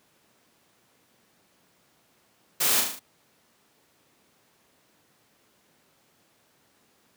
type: noise with echo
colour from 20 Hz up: white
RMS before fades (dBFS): -24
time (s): 2.6-2.81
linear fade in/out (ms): 10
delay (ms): 37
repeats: 5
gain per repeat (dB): -4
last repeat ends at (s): 2.995
effects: pink hiss -64 dBFS RMS until 7.16 s + high-pass 150 Hz 12 dB/octave